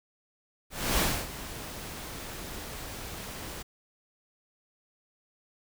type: noise with ADSR envelope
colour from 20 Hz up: pink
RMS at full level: -25 dBFS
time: 0.7-3.63 s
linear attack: 290 ms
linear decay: 270 ms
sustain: -15 dB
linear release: 14 ms
effects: none